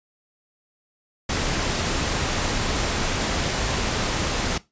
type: noise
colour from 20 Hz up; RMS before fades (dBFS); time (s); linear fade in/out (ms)
pink; -24; 1.29-4.58; 5
effects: noise-tail reverb RT60 0.2 s tail -18 dB re dry + resampled to 16000 Hz